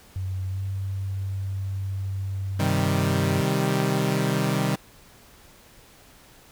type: tone with pitch glide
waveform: sine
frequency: 94 to 96.92 Hz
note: F#2 to G2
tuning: +28 to -19 cents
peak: -26 dBFS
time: 0.16-3.41 s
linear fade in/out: 0 ms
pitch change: +53 cents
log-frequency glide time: 0.48-0.62 s
type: chord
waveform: sawtooth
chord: C minor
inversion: none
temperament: equal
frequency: 130.81 / 155.56 / 196 Hz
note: C3 / Eb3 / G3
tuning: 0 / 0 / 0 cents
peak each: -22 dBFS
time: 2.59-4.76 s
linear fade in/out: 10 ms
effects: pink hiss -52 dBFS RMS until 6.51 s